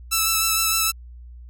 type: tone with vibrato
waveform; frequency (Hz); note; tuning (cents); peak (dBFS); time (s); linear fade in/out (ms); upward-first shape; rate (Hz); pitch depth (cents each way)
5% pulse; 1318.5; E6; 0; -7; 0.11-0.92; 20; sine; 6.5; 16
effects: added 60 Hz sine -38 dBFS peak until 1.49 s